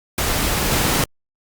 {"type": "noise with level steps", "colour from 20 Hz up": "pink", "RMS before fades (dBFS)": [-20, -18], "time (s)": [0.18, 1.04], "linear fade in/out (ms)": 2, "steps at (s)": 0.71, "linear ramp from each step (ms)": 10, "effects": ["Opus 48 kbps"]}